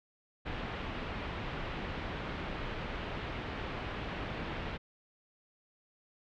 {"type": "low-pass noise", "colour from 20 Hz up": "pink", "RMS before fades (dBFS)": -39, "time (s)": [0.45, 4.78], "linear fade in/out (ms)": 20, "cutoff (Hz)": 3200, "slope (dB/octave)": 24, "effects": []}